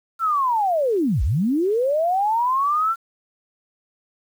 sine linear two-way sweep, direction down then up, 1371 to 49 to 1371 Hz, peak -17 dBFS, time 0.19-2.96 s, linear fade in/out 50 ms, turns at 1.23 s, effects 8-bit

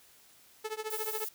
sawtooth tone with tremolo, 434.3 Hz, A4, 23 cents flat, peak -28 dBFS, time 0.64-1.25 s, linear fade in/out 10 ms, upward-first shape triangle, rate 14 Hz, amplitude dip 100%
violet noise, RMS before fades -38 dBFS, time 0.9-1.29 s, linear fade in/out 5 ms
effects white hiss -60 dBFS RMS until 1.34 s

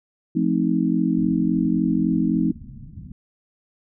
sine chord, F dominant seventh, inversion none, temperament just, 174.61 / 218.3 / 261.9 / 314.3 Hz, F3 / A3 / C4 / Eb4, 0 / -13 / +2 / +18 cents, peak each -23 dBFS, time 0.35-2.52 s, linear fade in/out 10 ms
white low-pass noise, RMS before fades -39 dBFS, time 1.17-3.12 s, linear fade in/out 2 ms, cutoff 230 Hz, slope 48 dB/octave
effects none

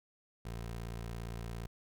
20% pulse tone, 57.4 Hz, A#1, 26 cents flat, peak -35 dBFS, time 0.45-1.67 s, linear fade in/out 5 ms, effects none

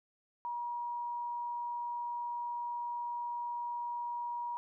sine tone, 956 Hz, A#5, 43 cents sharp, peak -35 dBFS, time 0.45-4.57 s, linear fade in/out 0 ms, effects none

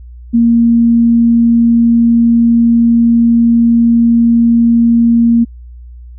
sine tone, 233.1 Hz, A#3, in tune, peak -5 dBFS, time 0.33-5.45 s, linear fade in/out 20 ms, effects added 60 Hz sine -29 dBFS peak until 6.18 s

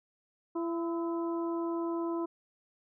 harmonic tone with a mistuned harmonic, 336.2 Hz, E4, 34 cents sharp, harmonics 1 / 2 / 3 / 4, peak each -31 / -42 / -40 / -48 dBFS, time 0.55-2.26 s, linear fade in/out 10 ms, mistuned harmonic 4, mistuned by -59 cents, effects none

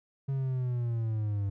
triangle linear sweep, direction down, 137.6 to 98 Hz, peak -26 dBFS, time 0.28-1.5 s, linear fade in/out 10 ms, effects none

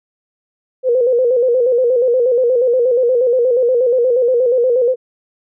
sine tone with vibrato, 493.9 Hz, B4, in tune, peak -10 dBFS, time 0.83-4.96 s, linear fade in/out 50 ms, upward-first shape square, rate 8.4 Hz, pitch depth 70 cents each way, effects none

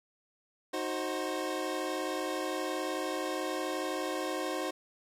25% pulse chord, C diminished, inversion first, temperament equal with one note detuned, 311.1 / 370 / 529.3 Hz, Eb4 / Gb4 / C5, 0 / 0 / +20 cents, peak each -33 dBFS, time 0.73-4.71 s, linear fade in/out 10 ms, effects low-pass 12000 Hz 12 dB/octave + 10-bit

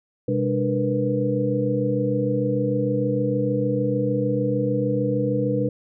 sine tone cluster, 127 / 200.8 / 296.2 / 465.6 / 492.2 Hz, B2 / G3 / D4 / A#4 / B4, +49 / +42 / +15 / -2 / -6 cents, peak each -25 / -27 / -26 / -31 / -24 dBFS, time 0.28-5.69 s, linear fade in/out 5 ms, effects none

